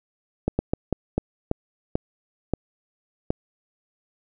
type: slowing click train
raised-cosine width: 2 ms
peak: -8 dBFS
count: 9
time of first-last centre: 0.48-3.305 s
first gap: 110 ms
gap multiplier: 1.32
effects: none